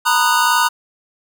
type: chord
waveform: square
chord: B major seventh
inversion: third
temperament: just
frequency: 926 / 987.8 / 1234.7 / 1481.6 Hz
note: A#5 / B5 / D#6 / F#6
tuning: -12 / 0 / -14 / +2 cents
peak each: -19 dBFS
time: 0.05-0.69 s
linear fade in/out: 20 ms
effects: none